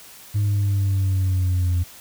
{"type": "linear sweep", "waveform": "sine", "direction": "down", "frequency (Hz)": [103.8, 87.31], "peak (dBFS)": -15, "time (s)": [0.34, 1.84], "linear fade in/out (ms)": 20, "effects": ["tanh soft clip ceiling -16 dBFS", "white hiss -44 dBFS RMS until 2 s"]}